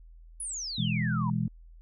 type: exponential sweep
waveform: sine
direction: down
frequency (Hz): 10548 to 919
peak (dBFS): -33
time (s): 0.4-1.3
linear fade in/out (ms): 2
type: chord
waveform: sine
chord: E major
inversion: second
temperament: equal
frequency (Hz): 123.47 / 164.81 / 207.7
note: B2 / E3 / G#3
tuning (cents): 0 / 0 / 0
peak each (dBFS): -30 / -30 / -31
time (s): 0.78-1.48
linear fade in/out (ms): 5
effects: added 41 Hz sine -48 dBFS peak until 1.81 s